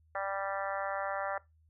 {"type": "harmonic tone", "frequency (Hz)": 196, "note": "G3", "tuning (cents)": 0, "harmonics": [3, 4, 5, 6, 7, 8, 9, 10], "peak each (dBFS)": [-37, -38, -44, -42, -40, -47, -43, -48], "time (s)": [0.15, 1.38], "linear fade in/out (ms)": 2, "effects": ["noise-tail reverb RT60 0.2 s tail -20 dB re dry", "added 79 Hz sine -63 dBFS peak until 1.69 s"]}